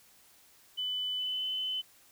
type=tone with pitch glide; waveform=sine; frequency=3000 to 3031 Hz; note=F#7 to F#7; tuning=+23 to +41 cents; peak=-31 dBFS; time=0.77-1.82 s; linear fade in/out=20 ms; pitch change=+18 cents; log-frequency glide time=1.17-1.46 s; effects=white hiss -61 dBFS RMS until 2.11 s